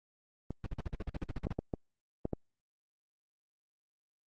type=clicks; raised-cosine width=2 ms; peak=-20 dBFS; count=6; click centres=0.506 / 1.469 / 1.59 / 1.738 / 2.254 / 2.333 s
type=noise bursts; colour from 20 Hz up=brown; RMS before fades=-35 dBFS; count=13; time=0.64-1.527 s; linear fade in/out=2 ms; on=23 ms; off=49 ms
effects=low-pass 4000 Hz 12 dB/octave + Opus 24 kbps

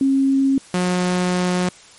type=tone pair in turn; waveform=sine / sawtooth; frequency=270.8 / 180.42 Hz; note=C#4 / F#3; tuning=-40 / -43 cents; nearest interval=perfect fifth; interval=703 cents; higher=first; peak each=-13 dBFS; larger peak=neither; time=0.01-0.58 / 0.74-1.69 s; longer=second; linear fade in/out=2 ms; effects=white hiss -45 dBFS RMS until 1.98 s + MP3 48 kbps

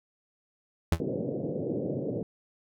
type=tone with exponential decay; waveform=35% pulse; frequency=82.6 Hz; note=E2; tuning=4 cents sharp; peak=-16 dBFS; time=0.92-1.01 s; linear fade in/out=5 ms; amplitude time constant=18 ms
type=band-pass noise; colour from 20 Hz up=white; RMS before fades=-32 dBFS; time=1-2.23 s; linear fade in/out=2 ms; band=110 to 540 Hz; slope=48 dB/octave
effects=none

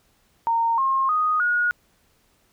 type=tone with pitch steps; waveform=sine; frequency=921 / 1070.2 / 1243.7 / 1445.2 Hz; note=A#5 / C6 / D#6 / F#6; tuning=-21 / +39 / -1 / -41 cents; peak=-18 dBFS; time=0.47-1.71 s; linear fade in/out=0 ms; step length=310 ms; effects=pink hiss -63 dBFS RMS until 2.52 s

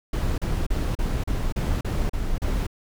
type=noise bursts; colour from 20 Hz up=brown; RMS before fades=-24 dBFS; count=9; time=0.13-2.668 s; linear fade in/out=5 ms; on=250 ms; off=36 ms; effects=none

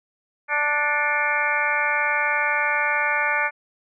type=harmonic tone with a mistuned harmonic; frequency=293.7 Hz; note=D4; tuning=in tune; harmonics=2 / 3 / 4 / 5 / 6 / 7 / 8; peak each=-31 / -27 / -29 / -25 / -26 / -26 / -28 dBFS; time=0.48-3.51 s; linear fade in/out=50 ms; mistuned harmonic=7; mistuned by=+78 cents; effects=none

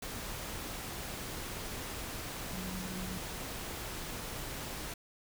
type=tone in noise; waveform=sine; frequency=185.1 Hz; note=F#3; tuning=1 cent sharp; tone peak=-40 dBFS; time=2.53-3.18 s; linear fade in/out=5 ms; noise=pink; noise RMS=-41 dBFS; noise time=0.02-4.94 s; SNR=-2 dB; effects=none

